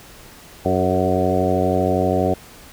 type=harmonic tone with a mistuned harmonic; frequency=92.5 Hz; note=F#2; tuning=in tune; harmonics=1 / 2 / 3 / 4 / 5 / 6 / 7 / 8; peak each=-24 / -24 / -24 / -24 / -24 / -24 / -24 / -24 dBFS; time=0.65-2.34 s; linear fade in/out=5 ms; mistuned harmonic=5; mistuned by=-31 cents; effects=pink hiss -43 dBFS RMS until 2.72 s